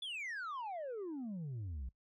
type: exponential sweep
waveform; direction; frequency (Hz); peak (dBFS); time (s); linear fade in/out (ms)
sine; down; 3520 to 57.9; -37; 0.02-1.89; 5
effects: noise-tail reverb RT60 0.1 s tail -21 dB re dry + tanh soft clip ceiling -39 dBFS